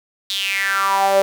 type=tone with high-pass filter sweep; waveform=sawtooth; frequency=196 Hz; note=G3; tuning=in tune; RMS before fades=-18 dBFS; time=0.3-1.22 s; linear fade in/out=0 ms; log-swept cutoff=3800 to 530 Hz; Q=6.3; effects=none